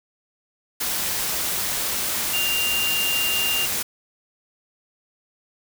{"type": "tone in noise", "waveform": "sine", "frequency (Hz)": 2794, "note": "F7", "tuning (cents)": 0, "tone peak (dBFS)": -22, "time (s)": [2.33, 3.66], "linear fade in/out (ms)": 10, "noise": "white", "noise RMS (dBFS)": -25, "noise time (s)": [0.8, 3.83], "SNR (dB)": 0, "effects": []}